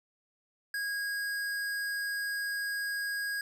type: tone with hard clipping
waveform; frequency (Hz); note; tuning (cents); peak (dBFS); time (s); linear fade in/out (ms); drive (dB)
sine; 1641; G#6; -21; -33; 0.74-3.41; 2; 17
effects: none